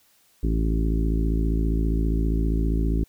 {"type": "harmonic tone with a mistuned harmonic", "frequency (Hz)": 55, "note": "A1", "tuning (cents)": 0, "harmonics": [1, 2, 3, 4, 5, 6, 7, 8], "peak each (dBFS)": [-21, -33, -29, -34, -30, -34, -36, -46], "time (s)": [0.43, 3.04], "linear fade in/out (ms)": 5, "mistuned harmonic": 8, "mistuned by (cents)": -17, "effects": ["white hiss -61 dBFS RMS until 3.08 s"]}